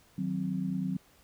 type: chord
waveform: sine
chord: C diminished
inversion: first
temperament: equal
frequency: 155.56 / 185 / 261.6 Hz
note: Eb3 / Gb3 / C4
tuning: 0 / 0 / 0 cents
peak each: -37 / -31 / -36 dBFS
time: 0.18-0.97 s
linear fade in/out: 5 ms
effects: pink hiss -62 dBFS RMS until 1.23 s